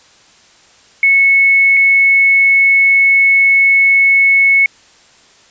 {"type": "tone pair in turn", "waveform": "sine", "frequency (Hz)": [2201, 2201], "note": ["C#7", "C#7"], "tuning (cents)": [-13, -13], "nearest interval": "unison", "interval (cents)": 0, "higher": "neither", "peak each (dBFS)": -6, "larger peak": "neither", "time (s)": [[1.03, 1.77], [1.77, 4.66]], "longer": "second", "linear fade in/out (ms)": 2, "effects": ["white hiss -46 dBFS RMS until 5.5 s", "resampled to 16000 Hz"]}